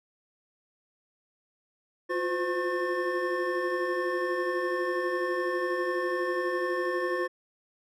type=tone cluster; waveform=triangle; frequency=345.7 / 357.8 / 514 / 1084 / 1789 Hz; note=F4 / F4 / C5 / C#6 / A6; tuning=-18 / +42 / -31 / -39 / +28 cents; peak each=-36 / -29 / -30 / -33 / -33 dBFS; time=2.09-7.28 s; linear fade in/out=20 ms; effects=none